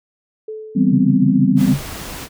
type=tone with exponential decay; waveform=sine; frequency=434.4 Hz; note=A4; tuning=22 cents flat; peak=-24 dBFS; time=0.48-1.54 s; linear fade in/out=5 ms; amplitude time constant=230 ms
type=chord; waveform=sine; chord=C major seventh; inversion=first; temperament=equal; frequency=164.81 / 196 / 246.9 / 261.6 Hz; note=E3 / G3 / B3 / C4; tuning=0 / 0 / 0 / 0 cents; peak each=-21 / -15 / -17 / -16 dBFS; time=0.75-1.75 s; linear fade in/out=20 ms
type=tone with tremolo; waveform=sine; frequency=140.9 Hz; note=C#3; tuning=29 cents sharp; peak=-15 dBFS; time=0.91-1.83 s; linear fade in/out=20 ms; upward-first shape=sine; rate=6.4 Hz; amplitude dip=95%
type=noise; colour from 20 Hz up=pink; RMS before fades=-30 dBFS; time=1.56-2.29 s; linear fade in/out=50 ms
effects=none